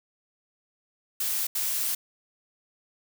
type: noise bursts at uneven times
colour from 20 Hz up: blue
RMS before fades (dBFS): -28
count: 2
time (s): 1.2-1.47 / 1.55-1.95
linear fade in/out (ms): 5
effects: none